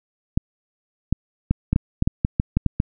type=clicks; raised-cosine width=5 ms; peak=-5 dBFS; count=12; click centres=0.375 / 1.126 / 1.51 / 1.73 / 1.761 / 2.024 / 2.075 / 2.249 / 2.399 / 2.57 / 2.663 / 2.801 s; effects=none